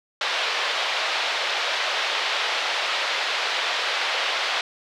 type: band-pass noise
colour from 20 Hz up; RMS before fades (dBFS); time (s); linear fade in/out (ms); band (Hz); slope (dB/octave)
white; -25; 0.21-4.61; 2; 500 to 4000; 24
effects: none